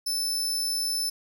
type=tone; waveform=sawtooth; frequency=5274 Hz; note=E8; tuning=in tune; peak=-23 dBFS; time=0.06-1.1 s; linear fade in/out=10 ms; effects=none